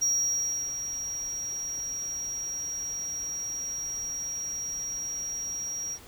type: tone with ADSR envelope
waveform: triangle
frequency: 5670 Hz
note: F8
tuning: 25 cents sharp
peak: -21 dBFS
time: 0.01-5.99 s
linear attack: 16 ms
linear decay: 680 ms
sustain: -9 dB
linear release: 60 ms
effects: pink hiss -50 dBFS RMS until 6.07 s